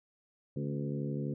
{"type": "harmonic tone with a mistuned harmonic", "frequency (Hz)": 72, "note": "D2", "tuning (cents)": -34, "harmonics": [2, 3, 4, 5, 6, 7], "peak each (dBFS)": [-35, -39, -41, -43, -45, -46], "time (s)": [0.56, 1.34], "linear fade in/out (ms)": 5, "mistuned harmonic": 4, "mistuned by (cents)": -52, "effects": []}